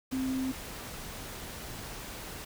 sine tone in noise, 261.6 Hz, C4, in tune, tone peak -29 dBFS, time 0.12-0.52 s, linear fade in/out 10 ms, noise pink, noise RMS -42 dBFS, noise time 0.11-2.45 s, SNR +10 dB, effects none

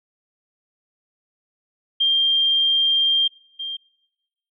sine tone pair in turn, 3189 / 3189 Hz, G7 / G7, +29 / +29 cents, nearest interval unison, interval 0 cents, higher neither, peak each -15 / -26 dBFS, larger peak first, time 2-3.28 / 3.59-3.77 s, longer first, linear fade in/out 10 ms, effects noise-tail reverb RT60 1.0 s tail -24 dB re dry

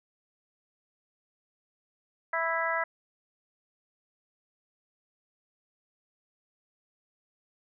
harmonic tone, 329.6 Hz, E4, in tune, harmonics 2 / 3 / 4 / 5 / 6, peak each -33 / -33 / -33 / -33 / -33 dBFS, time 2.33-2.84 s, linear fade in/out 5 ms, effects none

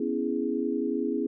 sine chord, C# minor seventh, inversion third, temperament equal, 246.9 / 277.2 / 329.6 / 415.3 Hz, B3 / C#4 / E4 / G#4, 0 / 0 / 0 / 0 cents, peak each -31 dBFS, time 0-1.27 s, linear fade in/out 5 ms, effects none

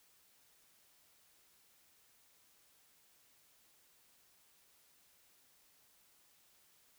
silence, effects white hiss -69 dBFS RMS until 6.98 s

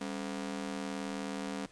sawtooth ring-modulated tone, 237.2 Hz, A#3, 30 cents sharp, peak -29 dBFS, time 0.01-1.66 s, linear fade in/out 0 ms, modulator 39.5 Hz, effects pink hiss -60 dBFS RMS until 1.71 s + resampled to 22050 Hz

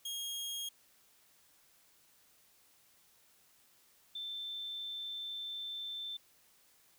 sawtooth / sine tone pair in turn, 3260 / 3548 Hz, G#7 / A7, -33 / +14 cents, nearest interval minor second, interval 147 cents, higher second, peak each -35 / -39 dBFS, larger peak first, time 0.05-0.69 / 4.15-6.17 s, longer second, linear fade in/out 5 ms, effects white hiss -67 dBFS RMS until 6.98 s

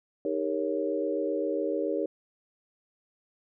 sine chord, Eb dominant seventh, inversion none, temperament equal with one note detuned, 311.1 / 398.8 / 466.2 / 554.4 Hz, Eb4 / G4 / Bb4 / Db5, 0 / +30 / 0 / 0 cents, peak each -32 dBFS, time 0.25-2.06 s, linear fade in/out 2 ms, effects none

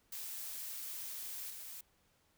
blue noise with level steps, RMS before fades -44 / -48 dBFS, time 0.12-1.81 s, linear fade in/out 5 ms, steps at 1.5 s, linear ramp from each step 2 ms, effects pink hiss -73 dBFS RMS until 2.37 s

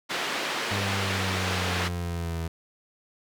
white band-pass noise, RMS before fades -30 dBFS, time 0.09-1.89 s, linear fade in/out 20 ms, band 240 to 2900 Hz, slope 12 dB/octave
30% pulse linear sweep, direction down, 100.4 to 81.9 Hz, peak -26 dBFS, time 0.71-2.48 s, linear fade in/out 5 ms
effects none

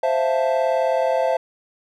triangle chord, F major seventh, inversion second, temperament equal, 523.3 / 659.3 / 698.5 / 880 Hz, C5 / E5 / F5 / A5, 0 / 0 / 0 / 0 cents, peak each -19 / -19 / -25 / -24 dBFS, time 0.03-1.37 s, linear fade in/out 5 ms, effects none

